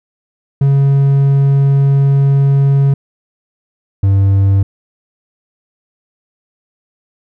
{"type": "tone pair in turn", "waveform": "triangle", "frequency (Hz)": [138.59, 98], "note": ["C#3", "G2"], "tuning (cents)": [0, 0], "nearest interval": "tritone", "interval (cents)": 600, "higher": "first", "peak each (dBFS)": -5, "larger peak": "neither", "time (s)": [[0.61, 2.94], [4.03, 4.63]], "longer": "first", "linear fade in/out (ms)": 5, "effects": []}